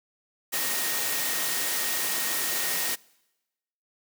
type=tone in noise; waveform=sine; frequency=1864 Hz; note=A#6; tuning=1 cent flat; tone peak=-37 dBFS; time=0.52-2.96 s; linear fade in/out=20 ms; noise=white; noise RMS=-28 dBFS; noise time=0.52-2.96 s; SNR=-12 dB; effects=noise-tail reverb RT60 1.0 s tail -25 dB re dry + high-pass 200 Hz 12 dB/octave